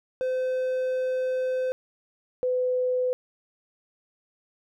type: tone pair in turn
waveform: triangle / sine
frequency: 513 / 503.9 Hz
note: C5 / B4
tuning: -34 / +35 cents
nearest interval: unison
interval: 31 cents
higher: first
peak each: -22 dBFS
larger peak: neither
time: 0.21-1.72 / 2.43-3.13 s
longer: first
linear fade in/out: 0 ms
effects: none